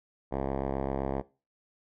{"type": "tone with low-pass filter", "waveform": "5% pulse", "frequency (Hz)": 67.7, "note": "C#2", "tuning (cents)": -40, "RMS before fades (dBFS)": -32, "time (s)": [0.31, 1.22], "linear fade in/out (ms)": 20, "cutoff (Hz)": 920, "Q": 0.98, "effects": ["noise-tail reverb RT60 0.3 s tail -19 dB re dry"]}